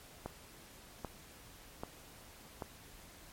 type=click train; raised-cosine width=1 ms; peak=-25 dBFS; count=4; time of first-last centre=0.26-2.622 s; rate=1.27 Hz; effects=pink hiss -56 dBFS RMS until 3.32 s + MP3 64 kbps